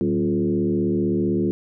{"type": "tone with frequency modulation", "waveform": "sine", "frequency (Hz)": 271.2, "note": "C#4", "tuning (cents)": -38, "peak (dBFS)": -18, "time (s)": [0.01, 1.51], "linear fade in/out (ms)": 0, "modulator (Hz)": 75.7, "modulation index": 1.7, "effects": []}